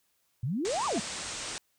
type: exponential two-way sweep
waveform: sine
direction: up then down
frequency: 110 to 1232 to 179 Hz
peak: -28 dBFS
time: 0.43-1 s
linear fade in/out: 5 ms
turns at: 0.86 s
type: low-pass noise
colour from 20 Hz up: white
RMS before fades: -38 dBFS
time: 0.65-1.58 s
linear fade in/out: 0 ms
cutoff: 8900 Hz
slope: 96 dB/octave
type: tone with exponential growth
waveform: sine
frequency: 680 Hz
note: F5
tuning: 46 cents flat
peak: -28 dBFS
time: 0.86-0.98 s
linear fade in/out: 1 ms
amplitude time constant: 26 ms
effects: white hiss -73 dBFS RMS until 1.78 s